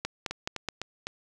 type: two click trains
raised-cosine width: 0.2 ms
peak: -16 / -13 dBFS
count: 4 / 4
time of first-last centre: 0.31-1.069 / 0.05-0.687 s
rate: 3.95 / 4.71 Hz
effects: none